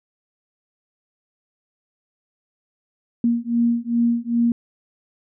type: beating tone pair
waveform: sine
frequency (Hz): 234.1 / 236.6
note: A#3 / A#3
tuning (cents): +8 / +26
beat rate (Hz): 2.5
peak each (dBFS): -20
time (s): 3.24-4.52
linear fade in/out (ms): 2
effects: none